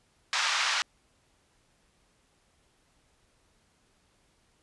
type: band-pass noise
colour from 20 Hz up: pink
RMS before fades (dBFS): -28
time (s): 0.33-0.82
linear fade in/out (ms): 0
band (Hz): 1000 to 6100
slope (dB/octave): 24
effects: pink hiss -68 dBFS RMS until 4.62 s + resampled to 24000 Hz